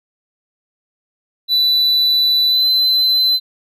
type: tone with pitch glide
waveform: triangle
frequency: 3977 to 4047 Hz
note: B7 to B7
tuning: +11 to +42 cents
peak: -10 dBFS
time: 1.48-3.4 s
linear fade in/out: 50 ms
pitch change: +31 cents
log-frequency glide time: 2.48-2.64 s
effects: none